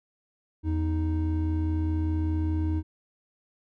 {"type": "tone pair together", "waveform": "triangle", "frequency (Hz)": [82.41, 312.2], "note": ["E2", "D#4"], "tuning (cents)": [0, 6], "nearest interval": "octave + major seventh", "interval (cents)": 2306, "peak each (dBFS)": [-23, -28], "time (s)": [0.63, 2.83], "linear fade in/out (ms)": 50, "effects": []}